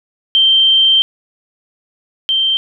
sine tone pair in turn, 3136 / 3136 Hz, G7 / G7, 0 / 0 cents, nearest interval unison, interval 0 cents, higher neither, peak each -7 / -11 dBFS, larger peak first, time 0.35-1.02 / 2.29-2.57 s, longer first, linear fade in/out 0 ms, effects none

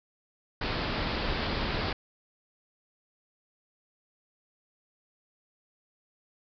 pink low-pass noise, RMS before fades -31 dBFS, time 0.61-1.93 s, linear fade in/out 5 ms, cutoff 5000 Hz, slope 96 dB/octave, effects none

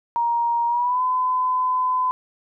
sine tone with pitch glide, 940 to 1013.3 Hz, A#5 to B5, +14 to +44 cents, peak -18 dBFS, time 0.16-2.11 s, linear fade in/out 0 ms, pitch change +130 cents, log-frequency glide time 0.67-1.02 s, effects none

